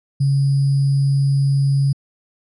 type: tone with sample-and-hold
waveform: sine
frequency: 138.59 Hz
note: C#3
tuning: in tune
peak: -13 dBFS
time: 0.2-1.93 s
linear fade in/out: 10 ms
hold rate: 4900 Hz
effects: resampled to 24000 Hz